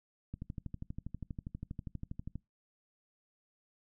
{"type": "click train", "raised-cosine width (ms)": 5, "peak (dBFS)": -28, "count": 26, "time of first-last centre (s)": [0.34, 2.356], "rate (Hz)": 12.4, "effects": ["noise-tail reverb RT60 0.2 s tail -23 dB re dry"]}